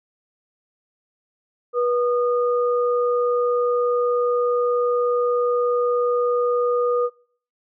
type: tone pair together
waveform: sine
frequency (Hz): 486.1 / 1225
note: B4 / D#6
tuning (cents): -28 / -27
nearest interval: octave + major third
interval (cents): 1601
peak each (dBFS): -18 / -25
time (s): 1.73-7.1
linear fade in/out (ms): 50
effects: noise-tail reverb RT60 0.5 s tail -23 dB re dry